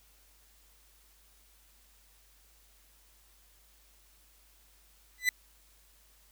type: tone with exponential growth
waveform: 40% pulse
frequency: 2000 Hz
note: B6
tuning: 21 cents sharp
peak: -19 dBFS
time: 5.18-5.29 s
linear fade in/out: 2 ms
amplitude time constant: 22 ms
effects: added 50 Hz sine -64 dBFS peak until 6.31 s + white hiss -64 dBFS RMS until 6.31 s